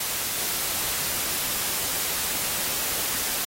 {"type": "noise", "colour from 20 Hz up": "white", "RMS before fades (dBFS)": -27, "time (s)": [0, 3.45], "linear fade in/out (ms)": 5, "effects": ["AAC 48 kbps"]}